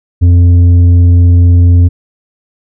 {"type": "tone with tanh clipping", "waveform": "sine", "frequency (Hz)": 87.6, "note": "F2", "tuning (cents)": 6, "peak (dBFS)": -3, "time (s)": [0.21, 1.89], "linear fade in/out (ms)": 20, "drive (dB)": 6, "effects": []}